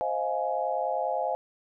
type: chord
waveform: sine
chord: F minor seventh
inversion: second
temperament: just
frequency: 523.8 / 628.6 / 698.5 / 838.1 Hz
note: C5 / Eb5 / F5 / Ab5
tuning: +2 / +18 / 0 / +16 cents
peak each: -32 / -32 / -31 / -31 dBFS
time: 0.01-1.35 s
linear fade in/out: 0 ms
effects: none